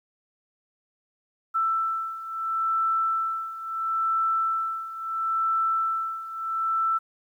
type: beating tone pair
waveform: sine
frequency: 1328 / 1328.74 Hz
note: E6 / E6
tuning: +12 / +13 cents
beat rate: 0.74 Hz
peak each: -29 / -25 dBFS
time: 1.54-6.99 s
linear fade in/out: 20 ms
effects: 10-bit